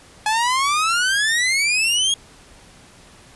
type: exponential sweep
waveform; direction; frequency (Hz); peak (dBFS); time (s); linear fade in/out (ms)
sawtooth; up; 842 to 3313; -13; 0.26-2.14; 2
effects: pink hiss -47 dBFS RMS until 3.35 s + resampled to 24000 Hz